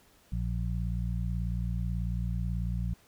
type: harmonic tone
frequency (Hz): 58.27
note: A#1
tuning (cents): 0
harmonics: 1 / 2 / 3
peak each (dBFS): -31 / -34 / -36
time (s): 0.32-2.94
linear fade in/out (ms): 5
effects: pink hiss -62 dBFS RMS until 3.07 s